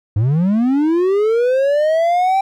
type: linear sweep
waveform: triangle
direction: up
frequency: 97 to 785 Hz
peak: -10 dBFS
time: 0.16-2.41 s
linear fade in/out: 5 ms
effects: none